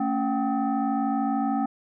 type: tone with frequency modulation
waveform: sine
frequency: 277.2 Hz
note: C#4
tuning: in tune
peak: -22 dBFS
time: 0-1.66 s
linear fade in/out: 5 ms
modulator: 501 Hz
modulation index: 1.3
effects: none